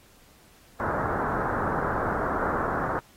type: low-pass noise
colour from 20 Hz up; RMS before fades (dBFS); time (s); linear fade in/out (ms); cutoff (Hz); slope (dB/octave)
white; -28; 0.8-2.99; 0; 1500; 48
effects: pink hiss -57 dBFS RMS until 3.16 s + AAC 48 kbps